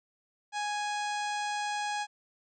harmonic tone with a mistuned harmonic, 830.6 Hz, G#5, in tune, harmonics 1 / 2 / 3 / 4 / 5 / 6 / 7 / 8 / 9 / 10, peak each -32 / -38 / -42 / -44 / -46 / -48 / -49 / -50 / -51 / -52 dBFS, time 0.52-2.07 s, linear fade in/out 50 ms, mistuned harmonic 7, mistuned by +27 cents, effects none

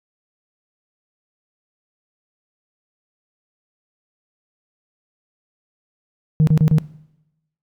sine tone bursts, 154.9 Hz, D#3, 7 cents flat, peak -8 dBFS, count 4, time 6.4-6.784 s, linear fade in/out 0 ms, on 72 ms, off 32 ms, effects noise-tail reverb RT60 0.9 s tail -22 dB re dry + tanh soft clip ceiling -8 dBFS

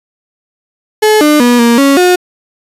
35% pulse tone with pitch steps, 428.9 / 299.9 / 242.5 / 235 / 277.2 / 360.4 Hz, A4 / D4 / B3 / A#3 / C#4 / F#4, -44 / +36 / -31 / +14 / 0 / -45 cents, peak -3 dBFS, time 1.02-2.16 s, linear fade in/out 10 ms, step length 190 ms, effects resampled to 32000 Hz

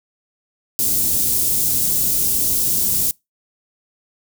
white band-stop noise, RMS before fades -18 dBFS, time 0.79-3.11 s, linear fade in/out 0 ms, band 290 to 7500 Hz, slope 12 dB/octave, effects noise-tail reverb RT60 0.2 s tail -25 dB re dry

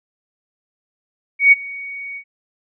sine tone with ADSR envelope, 2239 Hz, C#7, 17 cents sharp, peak -4 dBFS, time 1.39-2.24 s, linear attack 130 ms, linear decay 24 ms, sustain -23 dB, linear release 74 ms, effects none

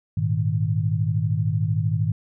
sine chord, Ab suspended second, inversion none, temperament just, 103.83 / 116.8 / 155.74 Hz, Ab2 / Bb2 / Eb3, 0 / +4 / +2 cents, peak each -23 / -25 / -24 dBFS, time 0.17-2.12 s, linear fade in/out 5 ms, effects none

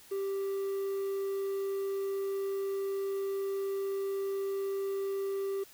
triangle tone with quantisation, 392 Hz, G4, in tune, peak -29 dBFS, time 0.11-5.64 s, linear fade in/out 10 ms, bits 9, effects white hiss -56 dBFS RMS until 5.73 s

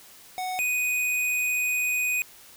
square tone pair in turn, 740 / 2489 Hz, F#5 / D#7, 0 / 0 cents, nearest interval octave + major sixth, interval 2100 cents, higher second, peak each -29 / -24 dBFS, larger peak second, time 0.38-0.59 / 0.59-2.22 s, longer second, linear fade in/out 0 ms, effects white hiss -50 dBFS RMS until 2.56 s

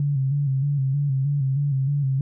sine tone with vibrato, 138.59 Hz, C#3, in tune, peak -19 dBFS, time 0-2.21 s, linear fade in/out 2 ms, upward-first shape square, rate 3.2 Hz, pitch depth 60 cents each way, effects none

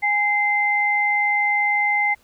sine tone pair together, 824.9 / 2077 Hz, G#5 / C7, -12 / -13 cents, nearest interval octave + major third, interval 1599 cents, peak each -22 / -18 dBFS, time 0.02-2.15 s, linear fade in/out 20 ms, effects pink hiss -58 dBFS RMS until 2.23 s

